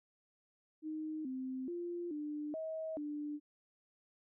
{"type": "tone with pitch steps", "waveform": "sine", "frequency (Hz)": [311.1, 259.9, 347.5, 298.2, 638, 295.8], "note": ["D#4", "C4", "F4", "D4", "D#5", "D4"], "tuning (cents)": [0, -11, -9, 27, 43, 13], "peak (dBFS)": -38, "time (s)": [0.82, 3.4], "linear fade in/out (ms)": 50, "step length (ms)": 430, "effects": []}